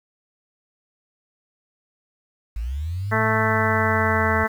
sine linear two-way sweep, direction up then down, 50.9 to 112.4 to 85.7 Hz, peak -24 dBFS, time 2.56-4.44 s, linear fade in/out 5 ms, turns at 3.19 s
harmonic tone, 220 Hz, A3, in tune, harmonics 1 / 2 / 3 / 4 / 5 / 6 / 7 / 8 / 9, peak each -27 / -27 / -27 / -27 / -27 / -27 / -27 / -27 / -27 dBFS, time 3.11-4.48 s, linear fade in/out 20 ms
effects 8-bit

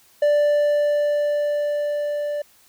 triangle tone with level ramp, 587.3 Hz, D5, in tune, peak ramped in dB -12 to -21 dBFS, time 0.22-2.42 s, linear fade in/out 5 ms, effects white hiss -55 dBFS RMS until 2.68 s

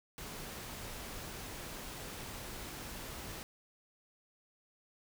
pink noise, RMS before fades -45 dBFS, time 0.18-3.43 s, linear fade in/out 0 ms, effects none

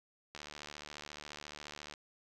click train, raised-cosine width 0.2 ms, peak -28 dBFS, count 119, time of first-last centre 0.35-1.938 s, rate 74.3 Hz, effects none

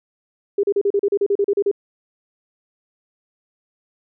sine tone bursts, 402.2 Hz, G4, 44 cents sharp, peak -14 dBFS, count 13, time 0.58-1.714 s, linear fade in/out 5 ms, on 54 ms, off 36 ms, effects none

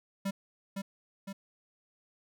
square tone with echo, 196 Hz, G3, in tune, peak -31 dBFS, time 0.25-0.31 s, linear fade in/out 10 ms, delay 510 ms, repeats 2, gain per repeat -4 dB, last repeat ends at 1.33 s, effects none

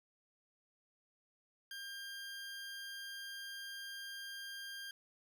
20% pulse tone, 1600 Hz, G6, 35 cents sharp, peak -40 dBFS, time 1.71-4.91 s, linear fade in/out 2 ms, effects none

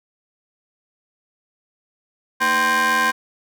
40% pulse ring-modulated tone, 270.6 Hz, C#4, 42 cents flat, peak -12 dBFS, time 2.4-3.12 s, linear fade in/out 20 ms, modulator 1310 Hz, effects none

